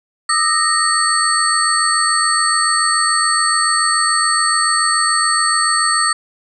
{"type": "tone cluster", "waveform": "sine", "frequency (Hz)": [1207, 1294, 1859, 4454, 8310], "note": ["D6", "E6", "A#6", "C#8", "C9"], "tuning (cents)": [47, -32, -5, 7, -13], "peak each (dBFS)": -19, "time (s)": [0.29, 6.13], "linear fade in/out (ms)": 5, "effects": []}